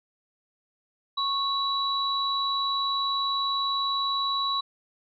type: tone pair together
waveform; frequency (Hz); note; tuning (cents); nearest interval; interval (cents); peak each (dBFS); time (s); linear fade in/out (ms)
sine; 1100 / 3920; C#6 / B7; -14 / -14; octave + minor seventh; 2200; -27; 1.17-4.61; 10
effects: none